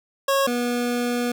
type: tone pair in turn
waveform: 25% pulse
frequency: 548 / 242.4 Hz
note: C#5 / B3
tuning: -20 / -32 cents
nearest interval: octave + major second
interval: 1412 cents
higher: first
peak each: -14 / -18 dBFS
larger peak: first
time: 0.28-0.47 / 0.47-1.32 s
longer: second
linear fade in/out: 5 ms
effects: none